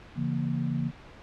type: chord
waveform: sine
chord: A# diminished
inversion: first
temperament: just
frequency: 139.85 / 167.82 / 233.1 Hz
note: C#3 / E3 / A#3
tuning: +16 / +31 / 0 cents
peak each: -30 / -31 / -31 dBFS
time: 0.15-0.92 s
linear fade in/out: 50 ms
effects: pink hiss -49 dBFS RMS until 1.22 s + low-pass 3000 Hz 12 dB/octave